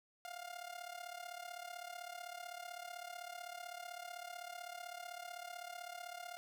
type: tone with amplitude modulation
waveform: sawtooth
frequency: 705 Hz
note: F5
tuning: 16 cents sharp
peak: -39 dBFS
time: 0.25-6.37 s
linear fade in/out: 0 ms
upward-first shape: sine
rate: 35.8 Hz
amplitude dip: 80%
effects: none